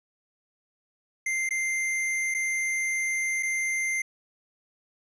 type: tone with dropouts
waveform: square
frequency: 2091 Hz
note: C7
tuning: 2 cents flat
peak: -26 dBFS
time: 1.26-4.02 s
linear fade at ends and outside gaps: 5 ms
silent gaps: 1.491-1.507 / 2.342-2.346 / 3.427-3.43 s
effects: resampled to 24000 Hz